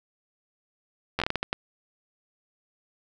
slowing click train, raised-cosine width 0.3 ms, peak -10 dBFS, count 9, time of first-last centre 1.19-1.529 s, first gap 11 ms, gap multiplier 1.37, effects none

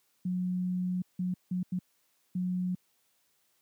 sine tone bursts at uneven times, 181.6 Hz, F#3, 32 cents flat, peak -28 dBFS, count 5, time 0.25-1.02 / 1.19-1.34 / 1.51-1.63 / 1.72-1.79 / 2.35-2.75 s, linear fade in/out 5 ms, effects white hiss -72 dBFS RMS until 3.61 s + high-pass 100 Hz 12 dB/octave

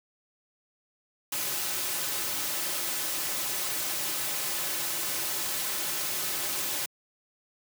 white noise with comb filter, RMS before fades -31 dBFS, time 1.32-6.86 s, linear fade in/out 5 ms, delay 4.3 ms, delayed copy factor -0.5, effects high-pass 150 Hz 12 dB/octave

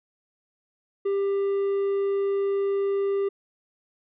triangle tone, 396.4 Hz, G4, 19 cents sharp, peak -20 dBFS, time 1.05-3.29 s, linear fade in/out 10 ms, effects resampled to 8000 Hz

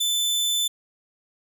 sawtooth tone, 3520 Hz, A7, in tune, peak -18 dBFS, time 0-0.68 s, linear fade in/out 10 ms, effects none

